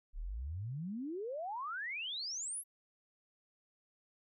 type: exponential sweep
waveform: sine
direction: up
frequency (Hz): 32.7 to 11660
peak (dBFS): -38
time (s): 0.13-2.64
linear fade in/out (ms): 50
effects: none